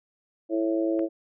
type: harmonic tone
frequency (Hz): 110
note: A2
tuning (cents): 0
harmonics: 3 / 4 / 5 / 6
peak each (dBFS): -24 / -34 / -29 / -35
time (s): 0.49-1.09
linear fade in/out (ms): 50
type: click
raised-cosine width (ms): 0.5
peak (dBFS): -28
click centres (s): 0.993
effects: none